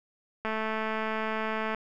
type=click train; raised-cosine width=0.5 ms; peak=-17 dBFS; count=285; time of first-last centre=0.45-1.747 s; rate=219 Hz; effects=none